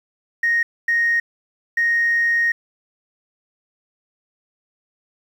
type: tone bursts at uneven times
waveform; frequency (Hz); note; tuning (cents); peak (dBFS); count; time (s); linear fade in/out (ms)
sine; 1864.7; A#6; 0; -14; 3; 0.43-0.63 / 0.88-1.2 / 1.77-2.52; 5
effects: tanh soft clip ceiling -11 dBFS + 8-bit